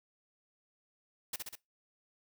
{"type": "noise with echo", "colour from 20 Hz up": "white", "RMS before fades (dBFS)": -37, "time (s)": [1.33, 1.36], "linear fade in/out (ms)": 5, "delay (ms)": 65, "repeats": 3, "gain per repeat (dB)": -3, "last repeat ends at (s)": 1.555, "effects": ["noise-tail reverb RT60 0.2 s tail -22 dB re dry"]}